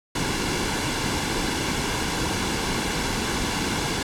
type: noise with comb filter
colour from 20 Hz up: pink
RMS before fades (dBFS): -25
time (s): 0.15-4.03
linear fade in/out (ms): 5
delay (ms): 1.6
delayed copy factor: -0.5
effects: low-pass 8000 Hz 12 dB/octave